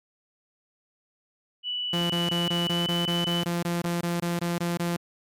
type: tone with pitch glide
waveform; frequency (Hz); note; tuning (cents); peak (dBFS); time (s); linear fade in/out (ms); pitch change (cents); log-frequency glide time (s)
sine; 2960 to 3000; F#7 to F#7; 0 to +23; -27; 1.63-3.45; 50; +23; 2.67-2.86
type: tone bursts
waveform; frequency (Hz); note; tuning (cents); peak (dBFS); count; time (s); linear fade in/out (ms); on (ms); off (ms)
sawtooth; 172.3; F3; -23; -21; 16; 1.93-4.965; 5; 170; 21
effects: MP3 96 kbps